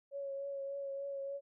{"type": "tone with vibrato", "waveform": "sine", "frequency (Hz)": 554.4, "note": "C#5", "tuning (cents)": 0, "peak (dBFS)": -38, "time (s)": [0.11, 1.41], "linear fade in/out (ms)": 50, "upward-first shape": "triangle", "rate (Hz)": 3.4, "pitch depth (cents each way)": 23, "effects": []}